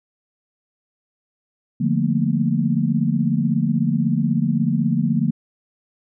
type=chord; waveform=sine; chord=Bb major seventh; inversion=first; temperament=equal with one note detuned; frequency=146.83 / 174.61 / 220 / 236.3 Hz; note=D3 / F3 / A3 / Bb3; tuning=0 / 0 / 0 / +24 cents; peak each=-22 dBFS; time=1.8-5.31 s; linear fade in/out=10 ms; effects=none